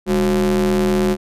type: ring-modulated tone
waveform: square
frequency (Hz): 82.41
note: E2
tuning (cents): 0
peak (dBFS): -12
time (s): 0.06-1.17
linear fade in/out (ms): 50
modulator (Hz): 285
effects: resampled to 32000 Hz